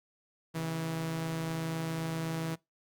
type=tone pair together; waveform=sawtooth; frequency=134.9 / 162.6 Hz; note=C#3 / E3; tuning=-47 / -23 cents; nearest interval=minor third; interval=324 cents; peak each=-39 / -29 dBFS; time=0.54-2.56 s; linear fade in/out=20 ms; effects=noise-tail reverb RT60 0.2 s tail -23 dB re dry + Opus 48 kbps